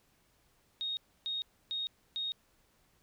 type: tone bursts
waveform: sine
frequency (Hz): 3729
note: A#7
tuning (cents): 0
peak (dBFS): -33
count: 4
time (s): 0.81-2.32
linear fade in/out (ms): 0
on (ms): 160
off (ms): 290
effects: pink hiss -70 dBFS RMS until 3.02 s